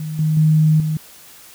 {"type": "tone with level steps", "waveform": "sine", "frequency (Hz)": 155.56, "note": "D#3", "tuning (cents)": 0, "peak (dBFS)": [-23, -14, -10, -17], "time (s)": [0, 0.97], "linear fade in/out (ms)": 2, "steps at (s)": [0.19, 0.37, 0.8], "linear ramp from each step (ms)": 2, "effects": ["white hiss -43 dBFS RMS until 1.54 s"]}